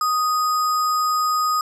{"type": "tone with sample-and-hold", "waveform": "sine", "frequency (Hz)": 1244.5, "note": "D#6", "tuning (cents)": 0, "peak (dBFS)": -17, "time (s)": [0.01, 1.61], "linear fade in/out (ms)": 2, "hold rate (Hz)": 6300, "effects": ["low-pass 11000 Hz 12 dB/octave"]}